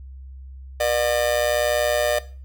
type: tone with amplitude modulation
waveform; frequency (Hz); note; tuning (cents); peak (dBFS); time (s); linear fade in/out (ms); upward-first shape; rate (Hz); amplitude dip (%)
45% pulse; 602; D5; +43; -15; 0.8-2.19; 5; sine; 121; 85
effects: noise-tail reverb RT60 0.4 s tail -17 dB re dry + added 66 Hz sine -36 dBFS peak until 2.44 s